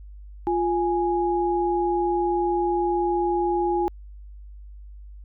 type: tone pair together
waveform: sine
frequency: 349.2 / 830.5 Hz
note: F4 / G#5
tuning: 0 / 0 cents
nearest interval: octave + minor third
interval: 1500 cents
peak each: -22 / -24 dBFS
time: 0.47-3.88 s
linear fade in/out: 0 ms
effects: added 50 Hz sine -39 dBFS peak until 5.24 s